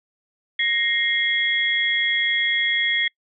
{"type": "tone cluster", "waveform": "sine", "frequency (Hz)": [1871, 2115, 3329], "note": ["A#6", "C7", "G#7"], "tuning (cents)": [6, 18, 3], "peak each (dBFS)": -23, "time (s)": [0.59, 3.08], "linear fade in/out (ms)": 5, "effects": ["noise-tail reverb RT60 0.1 s tail -26 dB re dry"]}